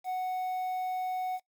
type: tone with quantisation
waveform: triangle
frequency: 740 Hz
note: F#5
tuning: in tune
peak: -28 dBFS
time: 0.04-1.4 s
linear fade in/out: 50 ms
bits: 9
effects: noise-tail reverb RT60 0.1 s tail -20 dB re dry